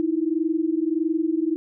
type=tone pair together; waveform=sine; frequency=311.6 / 333.2 Hz; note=D#4 / E4; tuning=+3 / +19 cents; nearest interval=minor second; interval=116 cents; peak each=-23 dBFS; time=0-1.56 s; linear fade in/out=0 ms; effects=none